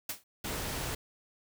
white noise with exponential decay, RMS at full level -31 dBFS, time 0.09-0.24 s, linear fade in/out 5 ms, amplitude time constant 31 ms
pink noise, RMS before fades -36 dBFS, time 0.44-0.95 s, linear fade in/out 5 ms
effects none

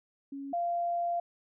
sine tone pair in turn, 277.2 / 691.5 Hz, C#4 / F5, 0 / -17 cents, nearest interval octave + major third, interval 1583 cents, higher second, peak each -37 / -28 dBFS, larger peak second, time 0.32-0.53 / 0.53-1.2 s, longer second, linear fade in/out 5 ms, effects none

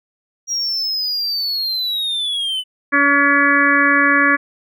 triangle linear sweep, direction down, 5700 to 2982 Hz, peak -17 dBFS, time 0.47-2.64 s, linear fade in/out 50 ms
harmonic tone, 283.6 Hz, C#4, 40 cents sharp, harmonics 1 / 2 / 4 / 5 / 6 / 7 / 8, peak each -19 / -25 / -18 / -21 / -14 / -20 / -24 dBFS, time 2.92-4.37 s, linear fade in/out 20 ms
effects none

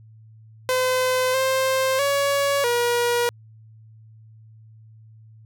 sawtooth tone with pitch steps, 511 / 526 / 562 / 479 Hz, C5 / C5 / C#5 / A#4, -41 / +9 / +24 / +47 cents, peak -15 dBFS, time 0.69-3.29 s, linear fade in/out 0 ms, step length 650 ms, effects added 110 Hz sine -45 dBFS peak until 5.45 s

